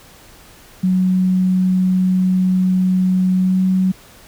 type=tone with pitch glide; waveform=sine; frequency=185 to 186.93 Hz; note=F#3 to F#3; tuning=0 to +18 cents; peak=-12 dBFS; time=0.83-3.92 s; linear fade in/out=10 ms; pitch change=+18 cents; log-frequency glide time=3.37-3.62 s; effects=pink hiss -44 dBFS RMS until 4.27 s